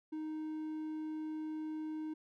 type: tone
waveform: triangle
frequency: 311.1 Hz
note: D#4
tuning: in tune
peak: -36 dBFS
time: 0.12-2.14 s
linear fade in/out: 10 ms
effects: none